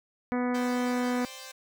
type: harmonic tone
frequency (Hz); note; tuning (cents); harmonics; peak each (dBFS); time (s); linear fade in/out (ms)
247.2; B3; +2; 1 / 2 / 3 / 4 / 5 / 6 / 7 / 8 / 9; -27 / -33 / -37 / -39 / -41 / -43 / -44 / -45 / -46; 0.32-1.25; 0
type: chord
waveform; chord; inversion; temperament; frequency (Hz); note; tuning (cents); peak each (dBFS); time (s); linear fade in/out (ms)
5% pulse; C suspended second; none; equal; 523.3 / 587.3 / 784; C5 / D5 / G5; 0 / 0 / 0; -32 / -37 / -35; 0.54-1.52; 10
effects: none